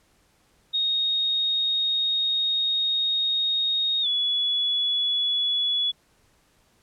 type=tone with pitch glide; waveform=sine; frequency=3729 to 3400 Hz; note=A#7 to G#7; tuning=0 to +40 cents; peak=-21 dBFS; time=0.73-5.92 s; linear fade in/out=20 ms; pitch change=-160 cents; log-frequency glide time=4.02-4.07 s; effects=pink hiss -63 dBFS RMS until 6.82 s + low-pass 12000 Hz 12 dB/octave